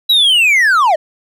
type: linear sweep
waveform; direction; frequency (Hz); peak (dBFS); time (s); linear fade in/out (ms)
triangle; down; 3952 to 581; -6; 0.09-0.96; 10
effects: none